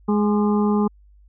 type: harmonic tone with a mistuned harmonic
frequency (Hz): 208.4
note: G#3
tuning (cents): +6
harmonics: 1 / 2 / 4 / 5 / 6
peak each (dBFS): -17 / -23 / -29 / -31 / -33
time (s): 0.08-0.88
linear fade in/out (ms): 10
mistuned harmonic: 6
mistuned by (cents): -55
effects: added 50 Hz sine -48 dBFS peak until 1.28 s

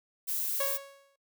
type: noise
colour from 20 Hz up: violet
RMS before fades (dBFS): -32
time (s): 0.27-0.78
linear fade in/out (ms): 20
type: tone with exponential decay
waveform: sawtooth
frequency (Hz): 554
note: C#5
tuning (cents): -1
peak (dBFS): -25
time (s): 0.6-1.16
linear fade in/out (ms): 5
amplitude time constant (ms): 120
effects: noise-tail reverb RT60 0.1 s tail -22 dB re dry

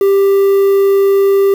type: tone with quantisation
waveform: triangle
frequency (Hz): 394.1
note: G4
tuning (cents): +9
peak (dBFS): -5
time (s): 0.01-1.54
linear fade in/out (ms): 2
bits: 5
effects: none

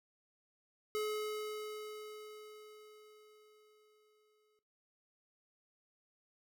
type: tone with exponential decay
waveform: square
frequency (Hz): 426.1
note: G#4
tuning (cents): +44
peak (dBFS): -34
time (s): 0.95-4.59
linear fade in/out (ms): 0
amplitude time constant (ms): 790
effects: noise-tail reverb RT60 0.3 s tail -17 dB re dry

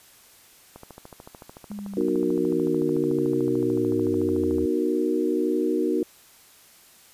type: click train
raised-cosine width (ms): 1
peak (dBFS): -27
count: 53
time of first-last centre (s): 0.76-4.584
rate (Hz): 13.6
type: linear sweep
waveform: sine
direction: down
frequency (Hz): 207.7 to 78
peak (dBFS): -32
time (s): 1.7-4.66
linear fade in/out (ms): 5
type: chord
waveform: sine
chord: B major seventh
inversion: none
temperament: just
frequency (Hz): 246.9 / 308.7 / 370.4 / 463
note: B3 / D#4 / F#4 / A#4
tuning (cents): 0 / -14 / +2 / -12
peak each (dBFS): -29 / -25 / -25 / -28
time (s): 1.97-6.03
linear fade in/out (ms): 2
effects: white hiss -53 dBFS RMS until 7.13 s + resampled to 32000 Hz

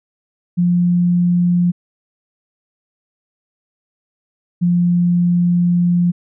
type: tone pair in turn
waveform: sine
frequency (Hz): 175.8 / 175.02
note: F3 / F3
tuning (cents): +12 / +4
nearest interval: unison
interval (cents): 8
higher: first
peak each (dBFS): -11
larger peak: neither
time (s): 0.57-1.72 / 4.61-6.12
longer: second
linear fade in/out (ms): 20
effects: none

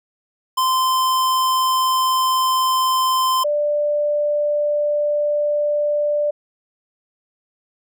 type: tone pair in turn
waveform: square / sine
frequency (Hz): 1036 / 590.2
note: C6 / D5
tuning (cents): -17 / +8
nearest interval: minor seventh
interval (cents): 975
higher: first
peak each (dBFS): -16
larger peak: neither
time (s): 0.57-3.44 / 3.44-6.31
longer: neither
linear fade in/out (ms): 10
effects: none

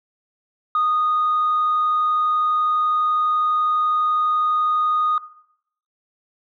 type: tone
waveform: sine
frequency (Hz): 1236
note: D#6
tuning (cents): -12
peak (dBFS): -15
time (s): 0.75-5.18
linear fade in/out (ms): 2
effects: noise-tail reverb RT60 0.7 s tail -17 dB re dry + tanh soft clip ceiling -13 dBFS

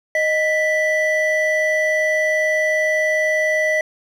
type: tone pair together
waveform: triangle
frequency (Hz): 621.9 / 1975.5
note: D#5 / B6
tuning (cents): -1 / 0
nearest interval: octave + minor sixth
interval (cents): 2001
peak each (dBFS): -16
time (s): 0.15-3.81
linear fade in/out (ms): 2
effects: tanh soft clip ceiling -7 dBFS

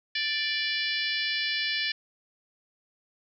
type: harmonic tone with a mistuned harmonic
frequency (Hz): 587.3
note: D5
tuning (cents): 0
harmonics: 3 / 4 / 5 / 6 / 7 / 8 / 9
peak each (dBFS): -32 / -33 / -34 / -35 / -35 / -36 / -37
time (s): 0.15-1.92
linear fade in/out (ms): 5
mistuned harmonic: 6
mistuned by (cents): -38
effects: none

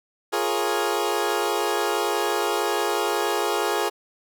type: chord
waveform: 20% pulse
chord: Bb minor seventh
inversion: second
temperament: equal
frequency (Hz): 349.2 / 415.3 / 466.2 / 554.4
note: F4 / Ab4 / Bb4 / Db5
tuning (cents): 0 / 0 / 0 / 0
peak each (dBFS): -23 / -20 / -24 / -26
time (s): 0.32-3.9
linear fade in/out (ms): 20
effects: none

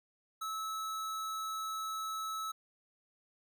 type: tone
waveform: square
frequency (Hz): 1300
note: E6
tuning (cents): -24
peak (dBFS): -37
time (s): 0.41-2.52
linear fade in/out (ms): 10
effects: none

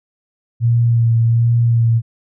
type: tone with vibrato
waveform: sine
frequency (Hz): 116.54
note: A#2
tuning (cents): 0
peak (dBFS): -10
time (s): 0.6-2.02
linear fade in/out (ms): 50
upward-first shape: sine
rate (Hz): 1.3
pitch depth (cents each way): 22
effects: none

